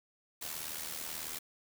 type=noise with amplitude modulation; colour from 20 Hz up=white; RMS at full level=-38 dBFS; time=0.41-1.39 s; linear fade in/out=10 ms; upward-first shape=sine; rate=78.3 Hz; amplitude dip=65%; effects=none